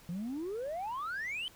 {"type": "exponential sweep", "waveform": "sine", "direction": "up", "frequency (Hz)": [164.3, 3136], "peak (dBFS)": -33, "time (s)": [0.09, 1.48], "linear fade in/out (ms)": 0, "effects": ["tanh soft clip ceiling -33 dBFS", "pink hiss -58 dBFS RMS until 1.55 s"]}